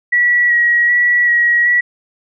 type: tone with vibrato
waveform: sine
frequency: 1923 Hz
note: B6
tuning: 47 cents flat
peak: -9 dBFS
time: 0.12-1.81 s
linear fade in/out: 10 ms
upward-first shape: square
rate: 1.3 Hz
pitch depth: 15 cents each way
effects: none